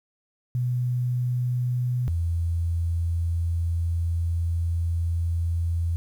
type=tone pair in turn; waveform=sine; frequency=123.8 / 84.3 Hz; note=B2 / E2; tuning=+5 / +39 cents; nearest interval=perfect fifth; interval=666 cents; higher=first; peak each=-22 dBFS; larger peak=neither; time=0.55-2.08 / 2.08-5.96 s; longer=second; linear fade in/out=0 ms; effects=9-bit